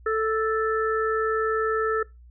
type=harmonic tone; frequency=440 Hz; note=A4; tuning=in tune; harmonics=1 / 3 / 4; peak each=-23 / -26 / -31 dBFS; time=0.06-2.03 s; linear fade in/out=5 ms; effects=noise-tail reverb RT60 0.2 s tail -21 dB re dry + added 60 Hz sine -46 dBFS peak until 2.3 s